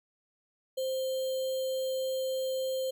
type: tone with sample-and-hold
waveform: sine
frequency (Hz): 523.3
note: C5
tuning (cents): 0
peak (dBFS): -29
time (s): 0.77-2.91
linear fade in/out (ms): 10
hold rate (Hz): 3675
effects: none